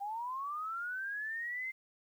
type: linear sweep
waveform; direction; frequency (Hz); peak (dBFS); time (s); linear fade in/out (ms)
sine; up; 784 to 2096; -36; 0-1.72; 20
effects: 11-bit